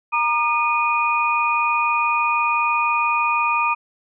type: tone cluster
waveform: sine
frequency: 938 / 1212 / 2469 Hz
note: A#5 / D#6 / D#7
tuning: +11 / -46 / -14 cents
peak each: -21 dBFS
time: 0.12-3.75 s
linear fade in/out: 20 ms
effects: none